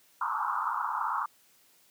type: band-pass noise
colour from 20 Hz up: pink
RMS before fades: -31 dBFS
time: 0.21-1.26 s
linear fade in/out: 5 ms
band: 850 to 1400 Hz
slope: 96 dB/octave
effects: white hiss -63 dBFS RMS until 1.9 s + high-pass 100 Hz 12 dB/octave